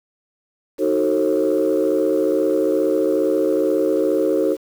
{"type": "chord", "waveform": "sine", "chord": "D# diminished seventh", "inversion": "none", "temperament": "just", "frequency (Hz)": [311.1, 373.4, 448, 537.6], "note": ["D#4", "F#4", "A4", "C5"], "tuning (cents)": [0, 16, 31, 47], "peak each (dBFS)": -20, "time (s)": [0.78, 4.57], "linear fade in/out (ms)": 50, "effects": ["tanh soft clip ceiling -9 dBFS", "7-bit"]}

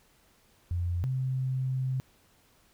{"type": "tone pair in turn", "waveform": "sine", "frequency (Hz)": [87.31, 130.46], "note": ["F2", "C3"], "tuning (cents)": [0, -5], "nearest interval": "perfect fifth", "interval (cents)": 695, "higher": "second", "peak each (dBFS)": -27, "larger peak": "neither", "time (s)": [[0.71, 1.04], [1.04, 2]], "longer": "second", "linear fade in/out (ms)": 0, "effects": ["pink hiss -64 dBFS RMS until 2.73 s"]}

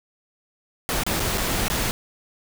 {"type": "noise with dropouts", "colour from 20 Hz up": "pink", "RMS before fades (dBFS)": -24, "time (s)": [0.89, 1.91], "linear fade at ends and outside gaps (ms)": 0, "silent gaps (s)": [[1.035, 1.065], [1.196, 1.202], [1.375, 1.38], [1.682, 1.7]], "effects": []}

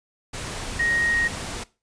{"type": "tone in noise", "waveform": "sine", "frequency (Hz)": 1874, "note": "A#6", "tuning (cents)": 9, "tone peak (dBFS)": -20, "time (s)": [0.79, 1.28], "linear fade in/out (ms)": 10, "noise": "pink", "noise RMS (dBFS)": -32, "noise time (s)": [0.33, 1.64], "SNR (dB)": 9, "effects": ["noise-tail reverb RT60 0.3 s tail -20 dB re dry", "resampled to 22050 Hz"]}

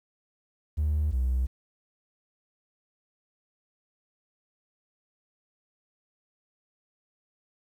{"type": "tone pair in turn", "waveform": "triangle", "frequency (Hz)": [75.6, 63.57], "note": ["D#2", "C2"], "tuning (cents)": [-49, -49], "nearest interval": "minor third", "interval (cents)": 300, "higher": "first", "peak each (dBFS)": -20, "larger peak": "neither", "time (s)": [[0.77, 1.12], [1.12, 1.47]], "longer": "neither", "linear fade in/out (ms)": 20, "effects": ["tanh soft clip ceiling -19 dBFS", "10-bit"]}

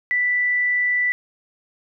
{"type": "tone", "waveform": "sine", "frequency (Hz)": 1975.5, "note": "B6", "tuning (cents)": 0, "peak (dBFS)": -17, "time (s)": [0.11, 1.12], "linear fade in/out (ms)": 0, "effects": []}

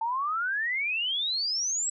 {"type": "exponential sweep", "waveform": "sine", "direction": "up", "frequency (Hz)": [880, 7902], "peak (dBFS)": -26, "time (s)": [0.01, 1.9], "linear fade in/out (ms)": 5, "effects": []}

